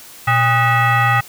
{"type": "tone with frequency modulation", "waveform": "sine", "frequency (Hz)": 564, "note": "C#5", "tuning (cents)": 30, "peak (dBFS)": -11, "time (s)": [0.27, 1.21], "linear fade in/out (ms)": 10, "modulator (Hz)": 684, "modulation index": 2.5, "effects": ["white hiss -39 dBFS RMS until 1.28 s"]}